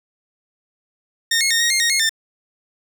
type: tone with pitch steps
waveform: 15% pulse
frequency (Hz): 1836 / 2166 / 1839 / 1877 / 2123 / 1866 / 2155 / 1794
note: A#6 / C#7 / A#6 / A#6 / C7 / A#6 / C#7 / A6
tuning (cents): -27 / -41 / -24 / +11 / +25 / +1 / -49 / +33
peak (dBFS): -9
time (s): 1.31-2.094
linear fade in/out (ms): 5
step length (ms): 98
effects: none